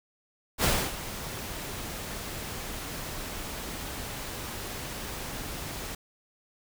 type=noise with ADSR envelope; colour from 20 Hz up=pink; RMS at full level=-23 dBFS; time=0.58-5.95 s; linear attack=61 ms; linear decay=280 ms; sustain=-14 dB; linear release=4 ms; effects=none